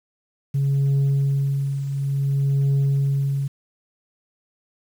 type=tone with tremolo; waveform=sine; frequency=138.59 Hz; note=C#3; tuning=in tune; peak=-13 dBFS; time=0.54-3.48 s; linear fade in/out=10 ms; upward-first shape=triangle; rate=0.57 Hz; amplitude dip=70%; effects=tanh soft clip ceiling -15 dBFS + 8-bit